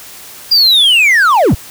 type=linear sweep; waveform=triangle; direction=down; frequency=4865 to 38.89 Hz; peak=-4 dBFS; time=0.51-1.55 s; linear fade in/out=10 ms; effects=white hiss -33 dBFS RMS until 1.7 s